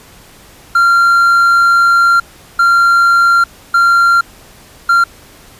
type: tone bursts at uneven times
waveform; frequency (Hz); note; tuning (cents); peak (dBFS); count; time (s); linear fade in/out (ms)
triangle; 1382; F6; -19; -4; 4; 0.75-2.2 / 2.59-3.44 / 3.74-4.21 / 4.89-5.04; 5
effects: pink hiss -40 dBFS RMS until 5.59 s + resampled to 32000 Hz